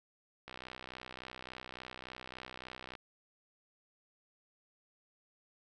click train, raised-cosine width 0.3 ms, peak -29 dBFS, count 158, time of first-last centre 0.48-2.952 s, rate 63.5 Hz, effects none

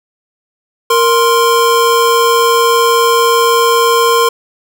square tone pair together, 466.2 / 1046.6 Hz, A#4 / C6, 0 / 0 cents, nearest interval octave + major second, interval 1400 cents, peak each -11 dBFS, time 0.9-4.29 s, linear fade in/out 5 ms, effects none

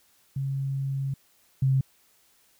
sine tone pair in turn, 136.4 / 133.44 Hz, C#3 / C3, -28 / +34 cents, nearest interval unison, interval 38 cents, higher first, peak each -26 / -19 dBFS, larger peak second, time 0.36-1.14 / 1.62-1.81 s, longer first, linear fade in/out 5 ms, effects white hiss -63 dBFS RMS until 2.59 s

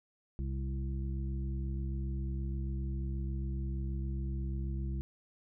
harmonic tone with a mistuned harmonic, 66.6 Hz, C2, 31 cents sharp, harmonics 1 / 2 / 3 / 5, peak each -34 / -40 / -44 / -48 dBFS, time 0.39-5.01 s, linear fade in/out 0 ms, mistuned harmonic 1, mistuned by -37 cents, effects none

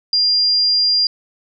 sine tone, 4800 Hz, D8, 37 cents sharp, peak -12 dBFS, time 0.13-1.07 s, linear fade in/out 2 ms, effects none

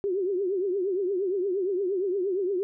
sine tone with vibrato, 380 Hz, F#4, 46 cents sharp, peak -24 dBFS, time 0.04-2.63 s, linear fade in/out 0 ms, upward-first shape triangle, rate 8.6 Hz, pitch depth 160 cents each way, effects none

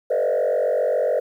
sine tone with frequency modulation, 554.4 Hz, C#5, in tune, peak -16 dBFS, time 0.1-1.2 s, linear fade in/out 10 ms, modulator 47.2 Hz, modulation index 1.9, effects tanh soft clip ceiling -15 dBFS + 9-bit

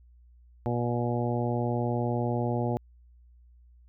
harmonic tone, 120 Hz, B2, 49 cents flat, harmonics 1 / 2 / 3 / 4 / 5 / 6 / 7, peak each -29 / -32 / -34 / -35 / -36 / -37 / -37 dBFS, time 0.66-2.77 s, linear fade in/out 0 ms, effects added 60 Hz sine -53 dBFS peak until 3.88 s

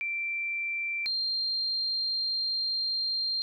sine tone pair in turn, 2349 / 4185 Hz, D7 / C8, 0 / 0 cents, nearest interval minor seventh, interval 1000 cents, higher second, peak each -29 / -27 dBFS, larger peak second, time 0.01-1.06 / 1.06-3.42 s, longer second, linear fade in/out 0 ms, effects none

